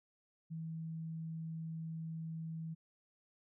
sine tone, 161.9 Hz, E3, 31 cents flat, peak -40 dBFS, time 0.5-2.75 s, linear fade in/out 20 ms, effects none

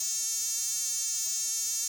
sawtooth tone with high-pass filter, 450.4 Hz, A4, 40 cents sharp, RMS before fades -31 dBFS, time 0-1.88 s, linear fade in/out 5 ms, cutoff 6500 Hz, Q 4.9, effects none

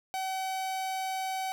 45% pulse tone, 760 Hz, F#5, 46 cents sharp, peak -31 dBFS, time 0.14-1.52 s, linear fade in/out 0 ms, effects none

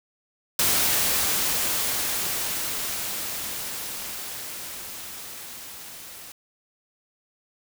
white noise with level ramp, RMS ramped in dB -21 to -42 dBFS, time 0.59-6.32 s, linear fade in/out 2 ms, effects none

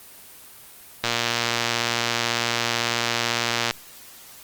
click train, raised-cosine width 0.2 ms, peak -4 dBFS, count 316, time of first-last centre 1.04-3.709 s, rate 118 Hz, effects white hiss -45 dBFS RMS until 4.43 s + Opus 24 kbps

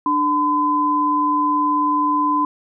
sine tone pair together, 296.9 / 1015.5 Hz, D4 / B5, +19 / +48 cents, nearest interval octave + major sixth, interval 2129 cents, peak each -21 / -16 dBFS, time 0.06-2.45 s, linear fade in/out 2 ms, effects none

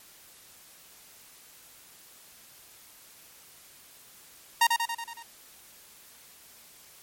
sawtooth tone with echo, 930 Hz, A#5, 4 cents flat, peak -14 dBFS, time 4.61-4.67 s, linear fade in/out 5 ms, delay 93 ms, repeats 6, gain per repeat -4 dB, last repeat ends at 5.228 s, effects white hiss -53 dBFS RMS until 7.02 s + MP3 64 kbps

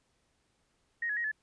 sine tone with pitch steps, 1871 / 1691 / 1884 / 1727 Hz, A#6 / G#6 / A#6 / A6, +6 / +31 / +18 / -33 cents, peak -30 dBFS, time 1.02-1.316 s, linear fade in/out 5 ms, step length 74 ms, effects pink hiss -74 dBFS RMS until 1.42 s + resampled to 22050 Hz

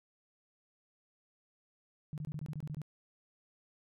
sine tone bursts, 150.9 Hz, D3, 47 cents sharp, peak -37 dBFS, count 10, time 2.13-2.817 s, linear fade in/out 0 ms, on 48 ms, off 23 ms, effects none

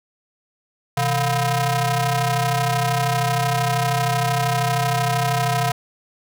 sawtooth ring-modulated tone, 288.3 Hz, D4, 32 cents flat, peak -11 dBFS, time 0.97-5.72 s, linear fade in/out 5 ms, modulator 416 Hz, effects none

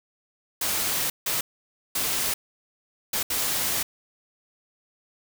white noise bursts at uneven times, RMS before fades -26 dBFS, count 5, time 0.61-1.1 / 1.26-1.41 / 1.95-2.34 / 3.13-3.23 / 3.3-3.83 s, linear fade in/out 5 ms, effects none

